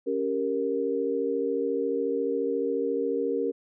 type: chord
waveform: sine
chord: G diminished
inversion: second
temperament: equal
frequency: 277.2 / 392 / 466.2 Hz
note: Db4 / G4 / Bb4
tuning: 0 / 0 / 0 cents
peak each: -31 / -30 / -27 dBFS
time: 0.06-3.52 s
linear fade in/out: 20 ms
effects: none